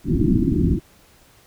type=low-pass noise; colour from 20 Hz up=white; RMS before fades=-18 dBFS; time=0.04-0.8 s; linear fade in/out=50 ms; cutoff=350 Hz; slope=96 dB/octave; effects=pink hiss -53 dBFS RMS until 1.46 s